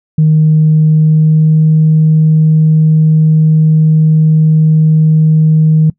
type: tone with pitch glide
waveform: sine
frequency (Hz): 155.56 to 156.73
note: D#3 to D#3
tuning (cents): 0 to +13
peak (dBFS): -3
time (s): 0.18-5.9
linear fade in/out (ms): 5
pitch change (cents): +13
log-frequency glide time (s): 0.91-1.64
effects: noise-tail reverb RT60 0.1 s tail -22 dB re dry + tanh soft clip ceiling 0 dBFS

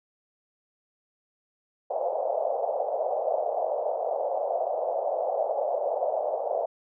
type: band-pass noise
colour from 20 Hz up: white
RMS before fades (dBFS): -28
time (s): 1.9-6.66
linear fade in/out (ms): 10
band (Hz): 530 to 710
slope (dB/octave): 48
effects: none

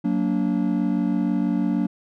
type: chord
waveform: triangle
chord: Gb augmented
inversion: none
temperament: just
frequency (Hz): 185 / 231.2 / 289.1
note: Gb3 / Bb3 / D4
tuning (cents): 0 / -14 / -27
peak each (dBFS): -22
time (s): 0.04-1.87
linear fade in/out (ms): 10
effects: none

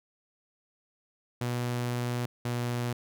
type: tone pair in turn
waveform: sawtooth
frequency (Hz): 121.7 / 120.93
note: B2 / B2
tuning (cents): -25 / -36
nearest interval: unison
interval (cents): 11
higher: first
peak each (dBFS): -25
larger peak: neither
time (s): 1.41-2.26 / 2.45-2.93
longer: first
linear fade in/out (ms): 5
effects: none

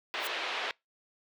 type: band-pass noise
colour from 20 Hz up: white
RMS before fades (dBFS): -35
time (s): 0.14-0.71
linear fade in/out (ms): 0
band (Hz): 380 to 3500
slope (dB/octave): 24
type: noise with exponential growth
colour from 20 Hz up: blue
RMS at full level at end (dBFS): -35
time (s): 0.17-0.27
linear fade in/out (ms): 1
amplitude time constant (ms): 21
effects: noise-tail reverb RT60 0.2 s tail -25 dB re dry

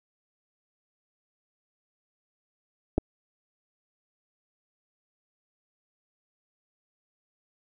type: clicks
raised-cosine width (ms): 2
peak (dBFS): -10 / -15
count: 2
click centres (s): 2.98 / 2.983
effects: none

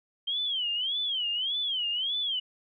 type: tone with vibrato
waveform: sine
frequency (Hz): 3136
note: G7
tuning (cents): 0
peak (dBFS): -27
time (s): 0.27-2.4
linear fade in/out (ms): 10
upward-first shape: sine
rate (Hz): 1.7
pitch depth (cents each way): 190
effects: none

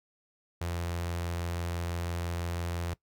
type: tone with notch filter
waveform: sawtooth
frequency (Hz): 86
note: F2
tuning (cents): -26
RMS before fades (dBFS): -34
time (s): 0.61-2.94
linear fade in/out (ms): 5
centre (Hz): 230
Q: 1.7
effects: noise-tail reverb RT60 0.1 s tail -20 dB re dry

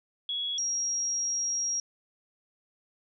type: tone pair in turn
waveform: sine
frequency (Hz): 3351 / 5636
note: G#7 / F8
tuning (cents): +15 / +15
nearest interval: major sixth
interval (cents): 900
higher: second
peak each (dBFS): -29 / -27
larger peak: second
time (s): 0.29-0.58 / 0.58-1.8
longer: second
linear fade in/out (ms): 2
effects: none

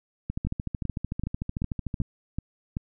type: two click trains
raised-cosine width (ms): 5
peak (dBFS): -17 / -16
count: 24 / 7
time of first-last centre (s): 0.3-2.016 / 0.47-2.769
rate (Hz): 13.4 / 2.61
effects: none

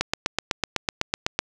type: click train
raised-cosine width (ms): 0.2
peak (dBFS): -4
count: 12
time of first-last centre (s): 0.01-1.39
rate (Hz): 7.97
effects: none

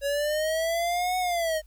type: linear two-way sweep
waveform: square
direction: up then down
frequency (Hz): 556 to 740 to 614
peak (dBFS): -25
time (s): 0.01-1.62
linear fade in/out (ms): 50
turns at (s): 1.18
effects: added 50 Hz sine -49 dBFS peak until 1.66 s + white hiss -67 dBFS RMS until 1.66 s

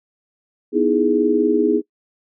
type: chord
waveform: sine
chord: E major seventh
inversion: second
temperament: equal with one note detuned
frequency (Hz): 246.9 / 311.1 / 331.5 / 415.3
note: B3 / D#4 / E4 / G#4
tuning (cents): 0 / 0 / +10 / 0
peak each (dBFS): -21 / -19 / -21 / -17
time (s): 0.72-1.82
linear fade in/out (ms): 50
effects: noise-tail reverb RT60 0.1 s tail -22 dB re dry

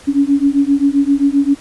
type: beating tone pair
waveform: sine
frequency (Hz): 277.2 / 284.8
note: C#4 / C#4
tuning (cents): 0 / +47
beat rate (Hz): 7.6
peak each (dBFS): -13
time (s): 0.07-1.55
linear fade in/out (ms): 20
effects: pink hiss -40 dBFS RMS until 1.6 s + resampled to 24000 Hz

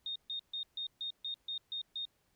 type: tone bursts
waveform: sine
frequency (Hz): 3688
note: A#7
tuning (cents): -19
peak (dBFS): -36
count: 9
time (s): 0.06-2.053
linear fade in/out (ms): 2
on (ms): 97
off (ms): 140
effects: pink hiss -75 dBFS RMS until 2.35 s

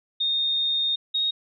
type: tone pair in turn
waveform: sine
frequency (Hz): 3678 / 3742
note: A#7 / A#7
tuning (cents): -24 / +6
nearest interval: unison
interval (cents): 30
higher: second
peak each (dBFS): -21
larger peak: neither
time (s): 0.2-0.96 / 1.14-1.31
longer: first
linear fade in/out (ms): 10
effects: none

